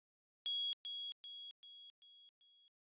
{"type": "tone with echo", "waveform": "sine", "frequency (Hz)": 3322, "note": "G#7", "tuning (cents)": 0, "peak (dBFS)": -36, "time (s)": [0.46, 0.73], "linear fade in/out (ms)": 0, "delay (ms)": 390, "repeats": 5, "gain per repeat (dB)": -6, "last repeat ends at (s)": 2.68, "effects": ["resampled to 8000 Hz"]}